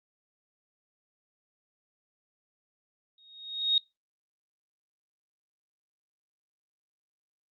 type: tone with exponential growth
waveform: sine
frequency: 3739 Hz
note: A#7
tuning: 4 cents sharp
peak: -19 dBFS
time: 3.18-3.78 s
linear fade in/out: 2 ms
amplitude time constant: 130 ms
effects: noise-tail reverb RT60 0.2 s tail -23 dB re dry + Opus 48 kbps